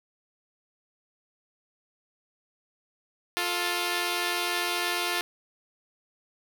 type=tone pair together; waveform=5% pulse; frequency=351.5 / 440.2 Hz; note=F4 / A4; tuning=+11 / +1 cents; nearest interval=major third; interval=390 cents; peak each=-16 / -21 dBFS; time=3.37-5.21 s; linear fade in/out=0 ms; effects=none